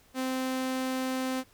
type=tone; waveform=sawtooth; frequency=259.6 Hz; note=C4; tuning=13 cents flat; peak=-25 dBFS; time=0.14-1.44 s; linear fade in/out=50 ms; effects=pink hiss -61 dBFS RMS until 1.53 s